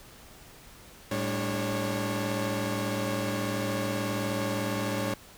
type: tone cluster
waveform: sawtooth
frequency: 109.9 / 200.3 / 293.2 / 548 Hz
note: A2 / G3 / D4 / C#5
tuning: -2 / +38 / -3 / -20 cents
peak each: -30 dBFS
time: 1.11-5.14 s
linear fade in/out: 5 ms
effects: pink hiss -51 dBFS RMS until 5.37 s